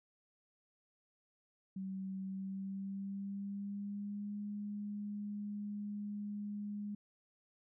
sine tone with pitch glide, 191.2 to 206.1 Hz, G3 to G#3, -43 to -13 cents, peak -39 dBFS, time 1.76-6.95 s, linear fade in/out 5 ms, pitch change +130 cents, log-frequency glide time 2.25-4.39 s, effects none

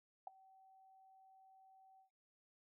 sine tone with ADSR envelope, 765 Hz, G5, 42 cents flat, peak -40 dBFS, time 0.27-2.1 s, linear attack 3 ms, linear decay 10 ms, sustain -23 dB, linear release 110 ms, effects noise-tail reverb RT60 0.2 s tail -18 dB re dry

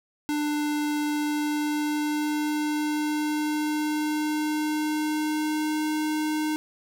square tone with pitch glide, 297.3 to 307.1 Hz, D4 to D#4, +21 to -23 cents, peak -25 dBFS, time 0.29-6.56 s, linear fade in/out 0 ms, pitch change +56 cents, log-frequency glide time 1.04-5.88 s, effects none

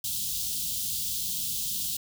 white band-stop noise, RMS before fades -31 dBFS, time 0.04-1.97 s, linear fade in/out 5 ms, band 220 to 3100 Hz, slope 48 dB/octave, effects none

